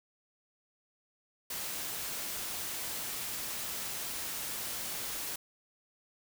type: noise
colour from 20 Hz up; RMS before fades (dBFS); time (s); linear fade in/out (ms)
white; -38; 1.5-5.36; 5
effects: none